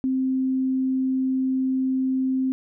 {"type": "tone", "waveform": "sine", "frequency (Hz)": 261.6, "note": "C4", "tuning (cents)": 0, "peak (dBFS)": -20, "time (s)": [0.04, 2.52], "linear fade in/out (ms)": 0, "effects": []}